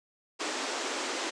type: band-pass noise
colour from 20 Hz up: pink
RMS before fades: -34 dBFS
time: 0.39-1.31 s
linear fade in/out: 20 ms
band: 270 to 8100 Hz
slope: 48 dB/octave
effects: none